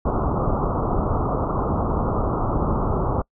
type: low-pass noise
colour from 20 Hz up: pink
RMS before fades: -22 dBFS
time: 0.05-3.22 s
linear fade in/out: 5 ms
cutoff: 1300 Hz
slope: 96 dB/octave
effects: noise-tail reverb RT60 0.1 s tail -26 dB re dry